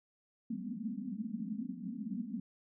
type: band-pass noise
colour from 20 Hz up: white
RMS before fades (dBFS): -40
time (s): 0.5-2.4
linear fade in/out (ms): 5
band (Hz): 180 to 260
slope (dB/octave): 96
effects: none